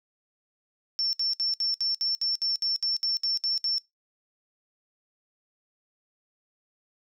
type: tone bursts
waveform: sine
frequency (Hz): 5410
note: E8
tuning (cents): +44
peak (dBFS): -24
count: 14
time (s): 0.99-3.782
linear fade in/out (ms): 0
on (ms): 140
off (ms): 64
effects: noise-tail reverb RT60 0.2 s tail -24 dB re dry